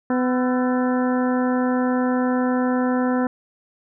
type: harmonic tone with a mistuned harmonic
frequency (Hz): 251.8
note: B3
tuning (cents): +34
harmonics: 1 / 2 / 3 / 4 / 5 / 6 / 7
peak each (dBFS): -19 / -25 / -29 / -31 / -33 / -35 / -36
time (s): 0.1-3.27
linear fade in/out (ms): 2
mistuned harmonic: 5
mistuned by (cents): +100
effects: none